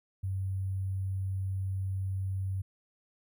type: tone with sample-and-hold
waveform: sine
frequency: 95.6 Hz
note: G2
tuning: 43 cents flat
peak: -30 dBFS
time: 0.23-2.62 s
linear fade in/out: 10 ms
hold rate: 11025 Hz
effects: none